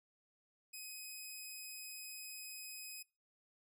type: tone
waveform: 10% pulse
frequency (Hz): 2523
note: D#7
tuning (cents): +23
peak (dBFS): -38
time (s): 0.73-3.03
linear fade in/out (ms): 10
effects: noise-tail reverb RT60 0.3 s tail -24 dB re dry